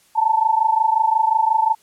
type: tone pair together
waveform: sine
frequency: 874.4 / 900 Hz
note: A5 / A5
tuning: -11 / +39 cents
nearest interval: unison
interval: 50 cents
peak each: -17 dBFS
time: 0.15-1.75 s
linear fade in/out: 20 ms
effects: white hiss -56 dBFS RMS until 1.82 s + low-pass 12000 Hz 12 dB/octave